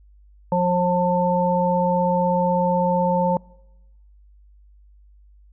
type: harmonic tone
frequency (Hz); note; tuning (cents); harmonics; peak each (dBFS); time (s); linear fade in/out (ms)
178.4; F3; +37; 1 / 3 / 5; -21 / -21 / -21; 0.52-3.37; 2
effects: noise-tail reverb RT60 1.0 s tail -25 dB re dry + added 50 Hz sine -48 dBFS peak until 5.52 s